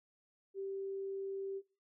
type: tone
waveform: sine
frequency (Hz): 390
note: G4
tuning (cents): -9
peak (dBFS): -38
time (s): 0.54-1.62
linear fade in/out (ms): 50
effects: noise-tail reverb RT60 0.3 s tail -17 dB re dry